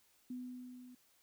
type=tone with level ramp; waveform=sine; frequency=250 Hz; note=B3; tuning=21 cents sharp; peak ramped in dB=-40 to -53 dBFS; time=0.3-0.95 s; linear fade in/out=5 ms; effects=white hiss -71 dBFS RMS until 1.22 s